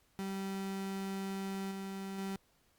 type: tone with level steps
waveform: 35% pulse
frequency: 194 Hz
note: G3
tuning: 18 cents flat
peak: -35 / -38 / -35 dBFS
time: 0.19-2.36 s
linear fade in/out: 0 ms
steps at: 1.71 / 2.18 s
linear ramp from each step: 5 ms
effects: pink hiss -71 dBFS RMS until 2.78 s + Opus 48 kbps